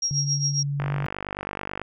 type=tone with tremolo; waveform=sine; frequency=5610 Hz; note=F8; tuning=7 cents sharp; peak=-20 dBFS; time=0.02-0.63 s; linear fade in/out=5 ms; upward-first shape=triangle; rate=7.4 Hz; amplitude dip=90%
type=tone; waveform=sine; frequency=142 Hz; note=C#3; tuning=42 cents sharp; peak=-24 dBFS; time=0.11-1.06 s; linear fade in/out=0 ms
type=click train; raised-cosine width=0.5 ms; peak=-15 dBFS; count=51; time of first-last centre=0.8-1.816 s; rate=49.2 Hz
effects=none